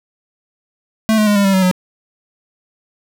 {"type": "tone with pitch steps", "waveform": "square", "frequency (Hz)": [220, 213.4, 206.9, 200.7, 194.64, 188.78, 183.08], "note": ["A3", "G#3", "G#3", "G3", "G3", "F#3", "F#3"], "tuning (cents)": [0, 47, -6, 41, -12, 35, -18], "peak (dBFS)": -11, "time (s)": [1.09, 1.713], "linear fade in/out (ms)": 0, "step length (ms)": 89, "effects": []}